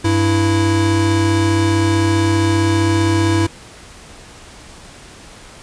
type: tone pair together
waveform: square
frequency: 98 / 329.3 Hz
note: G2 / E4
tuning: 0 / -2 cents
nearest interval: octave + major sixth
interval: 2098 cents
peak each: -16 dBFS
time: 0.04-3.47 s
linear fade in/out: 10 ms
effects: pink hiss -39 dBFS RMS until 5.62 s + resampled to 22050 Hz